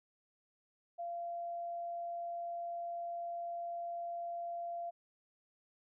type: tone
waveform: sine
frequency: 688 Hz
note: F5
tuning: 26 cents flat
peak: -38 dBFS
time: 0.98-4.91 s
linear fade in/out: 20 ms
effects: none